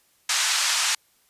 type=band-pass noise; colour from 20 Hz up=white; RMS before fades=-23 dBFS; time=0.29-0.95 s; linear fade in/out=5 ms; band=910 to 7800 Hz; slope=24 dB/octave; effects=white hiss -63 dBFS RMS until 1.29 s + resampled to 32000 Hz